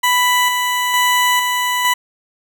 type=tone with tremolo; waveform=20% pulse; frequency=990 Hz; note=B5; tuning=4 cents sharp; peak=-7 dBFS; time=0.03-1.94 s; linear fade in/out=10 ms; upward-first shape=square; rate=1.1 Hz; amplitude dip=35%; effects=none